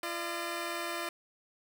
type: tone pair together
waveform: 10% pulse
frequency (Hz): 341.7 / 603.4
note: F4 / D5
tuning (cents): -38 / +47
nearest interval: minor seventh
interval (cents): 985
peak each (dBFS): -28 / -30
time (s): 0.03-1.09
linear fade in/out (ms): 2
effects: none